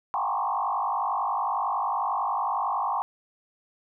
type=tone with frequency modulation; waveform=sine; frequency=939 Hz; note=A#5; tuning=12 cents sharp; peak=-24 dBFS; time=0.14-3.02 s; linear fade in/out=0 ms; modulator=51 Hz; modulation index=3.9; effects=none